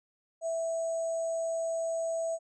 sine tone with sample-and-hold, 659.3 Hz, E5, in tune, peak -29 dBFS, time 0.41-2.39 s, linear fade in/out 50 ms, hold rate 7350 Hz, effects resampled to 22050 Hz

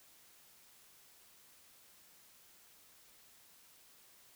silence, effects white hiss -63 dBFS RMS until 4.35 s

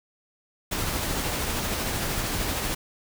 pink noise with tremolo, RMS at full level -27 dBFS, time 0.71-2.75 s, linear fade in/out 10 ms, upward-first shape triangle, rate 13 Hz, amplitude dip 25%, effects none

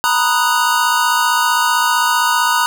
square chord, B major seventh, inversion third, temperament equal, 932.3 / 987.8 / 1244.5 / 1480 Hz, A#5 / B5 / D#6 / F#6, 0 / 0 / 0 / 0 cents, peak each -19 dBFS, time 0.04-2.66 s, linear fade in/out 0 ms, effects none

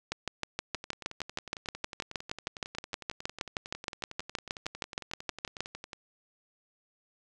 two click trains, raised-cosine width 0.2 ms, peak -24 / -14 dBFS, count 58 / 36, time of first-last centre 0.75-5.932 / 0.12-5.606 s, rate 11 / 6.38 Hz, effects resampled to 24000 Hz + 8-bit

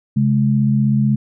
sine tone pair together, 134.61 / 210.8 Hz, C3 / G#3, +50 / +26 cents, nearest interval minor sixth, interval 776 cents, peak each -15 dBFS, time 0.16-1.16 s, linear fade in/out 10 ms, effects none

